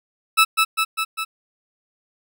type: tone with echo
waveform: 20% pulse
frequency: 1309 Hz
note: E6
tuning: 13 cents flat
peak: -6 dBFS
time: 0.37-0.45 s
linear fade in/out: 20 ms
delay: 200 ms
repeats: 4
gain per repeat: -3 dB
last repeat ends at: 1.25 s
effects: none